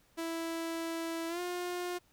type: tone with pitch glide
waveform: sawtooth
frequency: 330 to 355.7 Hz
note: E4 to F4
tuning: +2 to +32 cents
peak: -31 dBFS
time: 0.17-1.99 s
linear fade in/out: 20 ms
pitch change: +130 cents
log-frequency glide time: 1.28-1.4 s
effects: pink hiss -68 dBFS RMS until 2.12 s